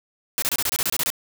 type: noise bursts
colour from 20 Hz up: white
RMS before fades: -23 dBFS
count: 11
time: 0.38-1.102 s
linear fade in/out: 0 ms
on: 42 ms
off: 26 ms
effects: none